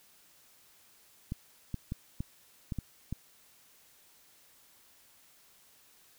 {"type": "clicks", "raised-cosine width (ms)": 5, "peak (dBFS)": -22, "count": 7, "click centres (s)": [1.321, 1.743, 1.921, 2.205, 2.722, 2.787, 3.126], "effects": ["white hiss -62 dBFS RMS until 6.18 s"]}